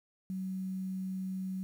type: tone with quantisation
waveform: sine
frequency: 188.3 Hz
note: F#3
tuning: 31 cents sharp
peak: -34 dBFS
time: 0.3-1.63 s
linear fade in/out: 0 ms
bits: 10
effects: none